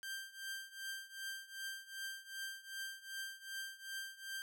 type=tone with tremolo; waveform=sawtooth; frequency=1577 Hz; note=G6; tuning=10 cents sharp; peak=-37 dBFS; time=0.03-4.42 s; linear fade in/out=0 ms; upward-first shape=triangle; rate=2.6 Hz; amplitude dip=90%; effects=none